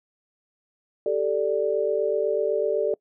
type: chord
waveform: sine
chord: G suspended second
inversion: none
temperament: equal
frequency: 392 / 440 / 587.3 Hz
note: G4 / A4 / D5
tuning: 0 / 0 / 0 cents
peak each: -27 / -24 / -25 dBFS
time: 1.06-2.94 s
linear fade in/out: 2 ms
effects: noise-tail reverb RT60 0.1 s tail -25 dB re dry